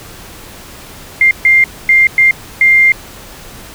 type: tone bursts at uneven times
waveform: sine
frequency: 2100 Hz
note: C7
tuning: 6 cents sharp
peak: -4 dBFS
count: 5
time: 1.21-1.31 / 1.45-1.64 / 1.89-2.07 / 2.18-2.31 / 2.61-2.92 s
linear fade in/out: 2 ms
effects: pink hiss -33 dBFS RMS until 3.74 s